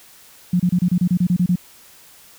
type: tone bursts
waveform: sine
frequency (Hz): 178.5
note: F3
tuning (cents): +38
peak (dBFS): -13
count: 11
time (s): 0.53-1.557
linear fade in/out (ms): 5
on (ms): 67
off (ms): 29
effects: white hiss -47 dBFS RMS until 2.38 s